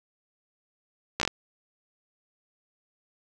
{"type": "slowing click train", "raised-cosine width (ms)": 0.2, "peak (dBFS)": -8, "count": 5, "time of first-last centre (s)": [1.2, 1.276], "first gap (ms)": 14, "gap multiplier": 1.21, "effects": []}